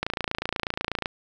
click train, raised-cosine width 0.3 ms, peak -10 dBFS, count 30, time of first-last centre 0.03-1.058 s, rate 28.2 Hz, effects none

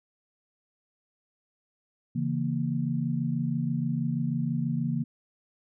sine chord, A# diminished, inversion first, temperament equal, 138.59 / 164.81 / 233.1 Hz, C#3 / E3 / A#3, 0 / 0 / 0 cents, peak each -30 dBFS, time 2.15-5.04 s, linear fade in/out 10 ms, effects none

